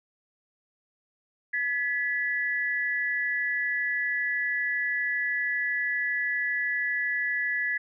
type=tone pair together; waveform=sine; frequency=1700 / 1967.4 Hz; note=G#6 / B6; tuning=+40 / -7 cents; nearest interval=minor third; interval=253 cents; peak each=-28 dBFS; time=1.53-7.78 s; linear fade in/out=10 ms; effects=none